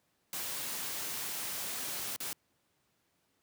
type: noise with dropouts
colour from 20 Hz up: white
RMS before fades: -38 dBFS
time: 0.33-2.33 s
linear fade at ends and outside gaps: 1 ms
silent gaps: 2.162-2.203 s
effects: pink hiss -75 dBFS RMS until 3.42 s + high-pass 100 Hz 12 dB/octave